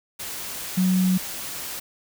sine tone in noise, 185 Hz, F#3, in tune, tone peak -17 dBFS, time 0.77-1.18 s, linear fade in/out 10 ms, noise white, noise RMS -33 dBFS, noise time 0.19-1.8 s, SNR +13 dB, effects none

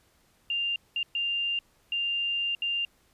sine tone bursts at uneven times, 2794 Hz, F7, in tune, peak -26 dBFS, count 5, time 0.5-0.76 / 0.96-1.03 / 1.15-1.59 / 1.92-2.55 / 2.62-2.85 s, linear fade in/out 2 ms, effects pink hiss -65 dBFS RMS until 3.13 s + resampled to 32000 Hz

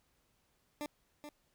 20% pulse tone with echo, 295.9 Hz, D4, 13 cents sharp, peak -33 dBFS, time 0.81-0.86 s, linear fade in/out 0 ms, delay 430 ms, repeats 1, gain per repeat -8 dB, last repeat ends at 1.29 s, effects pink hiss -75 dBFS RMS until 1.54 s

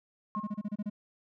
sine tone with exponential decay, 1074 Hz, C6, 45 cents sharp, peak -32 dBFS, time 0.35-0.76 s, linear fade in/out 0 ms, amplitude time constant 89 ms
triangle tone bursts, 207.7 Hz, G#3, in tune, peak -29 dBFS, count 8, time 0.36-0.899 s, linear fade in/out 10 ms, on 42 ms, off 29 ms
effects none

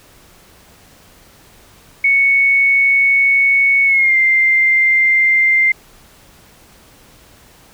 sine tone with pitch glide, 2217 to 2093 Hz, C#7 to C7, 0 to 0 cents, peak -9 dBFS, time 2.04-5.72 s, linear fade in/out 5 ms, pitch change -100 cents, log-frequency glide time 3.85-4.16 s, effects pink hiss -46 dBFS RMS until 7.73 s

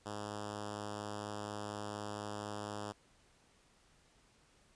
5% pulse tone with notch filter, 104.2 Hz, G#2, 6 cents sharp, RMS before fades -43 dBFS, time 0.05-2.93 s, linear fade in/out 20 ms, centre 2300 Hz, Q 1.6, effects pink hiss -68 dBFS RMS until 4.75 s + resampled to 22050 Hz

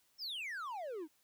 triangle exponential sweep, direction down, 5600 to 288.7 Hz, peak -38 dBFS, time 0.18-1.08 s, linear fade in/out 50 ms, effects white hiss -73 dBFS RMS until 1.23 s

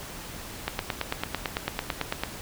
click train, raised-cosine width 0.3 ms, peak -10 dBFS, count 15, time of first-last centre 0.68-2.236 s, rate 9 Hz, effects pink hiss -40 dBFS RMS until 2.41 s

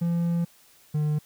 triangle tone pair in turn, 170.5 / 150.88 Hz, F3 / D3, -41 / +47 cents, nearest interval major second, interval 212 cents, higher first, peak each -20 dBFS, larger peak neither, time 0.01-0.45 / 0.94-1.19 s, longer first, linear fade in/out 10 ms, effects white hiss -57 dBFS RMS until 1.25 s

